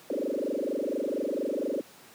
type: tone with frequency modulation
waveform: sine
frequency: 415.3 Hz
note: G#4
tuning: in tune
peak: -27 dBFS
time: 0.1-1.81 s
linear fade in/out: 2 ms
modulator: 24.3 Hz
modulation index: 6.8
effects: pink hiss -52 dBFS RMS until 2.14 s + high-pass 200 Hz 12 dB/octave